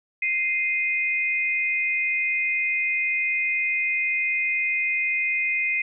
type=tone pair together; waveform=sine; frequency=2093 / 2488 Hz; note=C7 / D#7; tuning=0 / -1 cents; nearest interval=minor third; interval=299 cents; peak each=-24 dBFS; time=0.22-5.82 s; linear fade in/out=5 ms; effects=none